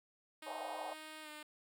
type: tone with pitch glide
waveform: 5% pulse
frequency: 311.1 to 302.4 Hz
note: D#4 to D#4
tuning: 0 to -49 cents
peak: -37 dBFS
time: 0.42-1.43 s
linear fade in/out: 5 ms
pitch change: -49 cents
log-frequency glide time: 1.22-1.29 s
type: band-pass noise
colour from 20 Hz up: white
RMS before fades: -44 dBFS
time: 0.46-0.94 s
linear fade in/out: 10 ms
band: 540 to 950 Hz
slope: 48 dB/octave
effects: none